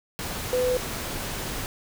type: tone in noise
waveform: sine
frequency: 502 Hz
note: B4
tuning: 28 cents sharp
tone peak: -21 dBFS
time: 0.53-0.77 s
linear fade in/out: 0 ms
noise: pink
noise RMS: -32 dBFS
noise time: 0.19-1.66 s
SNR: +8 dB
effects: none